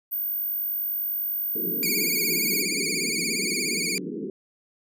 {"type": "tone", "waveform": "sine", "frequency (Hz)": 14450, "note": "A9", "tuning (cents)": 45, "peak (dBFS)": -25, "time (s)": [0.11, 2.63], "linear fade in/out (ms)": 20}
{"type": "band-pass noise", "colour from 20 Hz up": "white", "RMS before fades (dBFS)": -33, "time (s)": [1.55, 4.3], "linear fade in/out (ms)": 2, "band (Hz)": [160, 450], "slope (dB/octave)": 96}
{"type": "tone with vibrato", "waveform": "15% pulse", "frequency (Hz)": 2300, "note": "D7", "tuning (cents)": -37, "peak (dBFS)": -18, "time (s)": [1.83, 3.98], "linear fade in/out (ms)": 0, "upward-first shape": "sine", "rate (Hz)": 17, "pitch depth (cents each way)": 94}
{"effects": []}